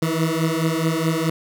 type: beating tone pair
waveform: 20% pulse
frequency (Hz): 159.4 / 164.1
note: D#3 / E3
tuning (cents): +42 / -8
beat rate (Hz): 4.7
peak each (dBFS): -17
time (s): 0.02-1.3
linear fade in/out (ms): 5
effects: none